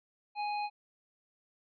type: tone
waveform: square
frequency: 830.6 Hz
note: G#5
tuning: in tune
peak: -33 dBFS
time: 0.35-0.7 s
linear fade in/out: 50 ms
effects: resampled to 11025 Hz